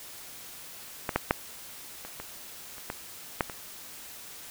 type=clicks; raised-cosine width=0.5 ms; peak=-13 / -8 / -6 / -25 / -22 / -30 / -17 / -9 / -22 dBFS; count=9; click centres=1.092 / 1.16 / 1.309 / 2.05 / 2.2 / 2.782 / 2.901 / 3.408 / 3.498 s; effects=white hiss -45 dBFS RMS until 4.5 s